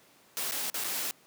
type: noise with dropouts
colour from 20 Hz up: white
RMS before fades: -33 dBFS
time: 0.37-1.11 s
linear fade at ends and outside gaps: 0 ms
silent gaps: 0.511-0.52 / 0.7-0.743 / 0.838-0.844 s
effects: pink hiss -60 dBFS RMS until 1.26 s + high-pass 200 Hz 12 dB/octave